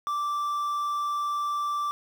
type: tone with quantisation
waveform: triangle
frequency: 1171 Hz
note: D6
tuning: 5 cents flat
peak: -24 dBFS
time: 0.07-1.91 s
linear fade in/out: 0 ms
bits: 8
effects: none